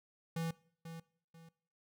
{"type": "tone with echo", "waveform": "square", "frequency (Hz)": 164.81, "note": "E3", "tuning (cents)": 0, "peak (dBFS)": -36, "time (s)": [0.36, 0.51], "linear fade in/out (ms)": 5, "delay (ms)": 490, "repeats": 2, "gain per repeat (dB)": -10, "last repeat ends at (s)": 1.49, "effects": ["noise-tail reverb RT60 0.6 s tail -22 dB re dry"]}